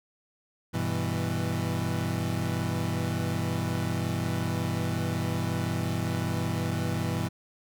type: chord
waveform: 30% pulse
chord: E minor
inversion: first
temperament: equal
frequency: 98 / 123.47 / 164.81 Hz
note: G2 / B2 / E3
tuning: 0 / 0 / 0 cents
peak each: -29 dBFS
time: 0.73-7.29 s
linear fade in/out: 20 ms
effects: none